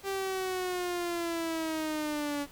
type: linear sweep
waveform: sawtooth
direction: down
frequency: 393.3 to 284.2 Hz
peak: -27 dBFS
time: 0.03-2.47 s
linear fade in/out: 50 ms
effects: pink hiss -54 dBFS RMS until 2.51 s